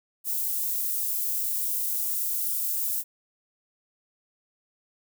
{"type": "high-pass noise", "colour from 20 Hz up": "white", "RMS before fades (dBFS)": -28, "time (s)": [0.24, 3.04], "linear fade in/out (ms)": 50, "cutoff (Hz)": 12000, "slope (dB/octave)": 12, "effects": []}